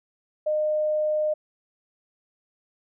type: tone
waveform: sine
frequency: 611 Hz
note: D#5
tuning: 32 cents flat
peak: -21 dBFS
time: 0.46-1.34 s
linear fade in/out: 10 ms
effects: none